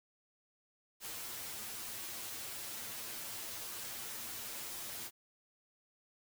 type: noise with comb filter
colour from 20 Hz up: white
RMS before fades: -44 dBFS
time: 1-5.11 s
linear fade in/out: 50 ms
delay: 8.9 ms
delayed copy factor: +0.85
effects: none